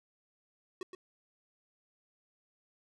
square tone with echo, 370 Hz, F#4, in tune, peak -38 dBFS, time 0.81-0.83 s, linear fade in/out 2 ms, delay 120 ms, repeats 1, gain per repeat -7 dB, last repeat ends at 0.95 s, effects low-pass 7000 Hz 12 dB/octave

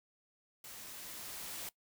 white noise with level ramp, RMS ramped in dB -50 to -43 dBFS, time 0.64-1.69 s, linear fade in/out 2 ms, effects noise-tail reverb RT60 0.1 s tail -20 dB re dry

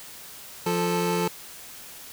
25% pulse tone pair together, 174.61 / 440 Hz, F3 / A4, 0 / 0 cents, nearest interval octave + major third, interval 1600 cents, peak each -22 dBFS, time 0.66-1.28 s, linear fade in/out 5 ms, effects white hiss -43 dBFS RMS until 2.12 s

